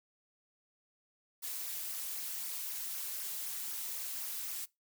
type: noise with flanger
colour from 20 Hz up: blue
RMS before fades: -40 dBFS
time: 1.42-4.66 s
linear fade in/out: 20 ms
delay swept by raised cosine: 0.25 to 6.25 ms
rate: 3.9 Hz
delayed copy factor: -0.9
effects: noise-tail reverb RT60 0.2 s tail -22 dB re dry